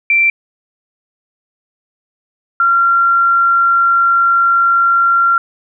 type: tone pair in turn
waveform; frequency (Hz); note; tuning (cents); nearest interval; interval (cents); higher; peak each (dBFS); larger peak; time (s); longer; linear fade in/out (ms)
sine; 2349 / 1374.9; D7 / F6; 0 / -27; major sixth; 927; first; -8; neither; 0.1-0.3 / 2.6-5.38; second; 2
effects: none